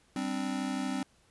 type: chord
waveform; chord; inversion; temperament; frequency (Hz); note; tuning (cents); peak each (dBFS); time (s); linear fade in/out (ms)
square; G suspended fourth; none; just; 196 / 261.3 / 294; G3 / C4 / D4; 0 / -2 / +2; -38 / -34 / -39; 0.16-1.03; 2
effects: pink hiss -66 dBFS RMS until 1.3 s + resampled to 24000 Hz